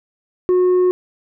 sine tone with tanh clipping, 363.8 Hz, F#4, 29 cents flat, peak -12 dBFS, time 0.49-0.91 s, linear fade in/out 0 ms, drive 3 dB, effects none

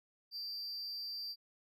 triangle tone with amplitude modulation, 4699 Hz, D8, in tune, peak -37 dBFS, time 0.31-1.36 s, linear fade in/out 50 ms, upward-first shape sine, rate 297 Hz, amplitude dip 40%, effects none

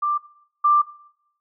sine tone pair in turn, 1182 / 1182 Hz, D6 / D6, +11 / +11 cents, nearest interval unison, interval 0 cents, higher neither, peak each -19 / -13 dBFS, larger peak second, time 0.02-0.18 / 0.64-0.82 s, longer second, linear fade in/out 10 ms, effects noise-tail reverb RT60 0.7 s tail -18 dB re dry

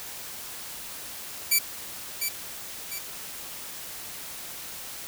5% pulse tone with echo, 2318 Hz, D7, 23 cents flat, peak -9 dBFS, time 1.51-1.59 s, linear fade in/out 10 ms, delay 700 ms, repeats 2, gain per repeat -7 dB, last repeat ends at 2.99 s, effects white hiss -39 dBFS RMS until 5.07 s

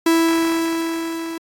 45% pulse tone with level ramp, 329.6 Hz, E4, in tune, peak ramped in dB -12 to -26 dBFS, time 0.06-1.38 s, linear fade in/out 5 ms, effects AAC 64 kbps

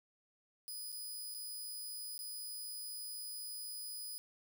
10% pulse tone with dropouts, 4978 Hz, D#8, in tune, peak -36 dBFS, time 0.68-4.18 s, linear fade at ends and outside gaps 0 ms, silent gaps 0.919-0.926 / 1.341-1.347 / 2.178-2.191 s, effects none

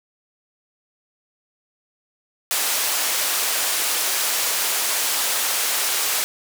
white band-pass noise, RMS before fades -22 dBFS, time 2.51-6.24 s, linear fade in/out 0 ms, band 480 to 14000 Hz, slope 12 dB/octave, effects none

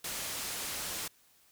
white low-pass noise, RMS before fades -38 dBFS, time 0.04-1.08 s, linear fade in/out 5 ms, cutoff 12000 Hz, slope 12 dB/octave, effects white hiss -65 dBFS RMS until 1.51 s

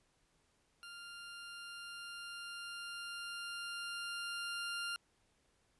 20% pulse tone with level ramp, 1396.9 Hz, F6, in tune, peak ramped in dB -44 to -33 dBFS, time 0.83-4.96 s, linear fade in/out 0 ms, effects pink hiss -75 dBFS RMS until 5.79 s + resampled to 24000 Hz

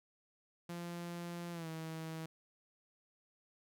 sawtooth tone with pitch glide, 172.5 to 160.95 Hz, F3 to E3, -21 to -41 cents, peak -38 dBFS, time 0.69-2.26 s, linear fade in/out 5 ms, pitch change -120 cents, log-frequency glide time 1.52-1.68 s, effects none

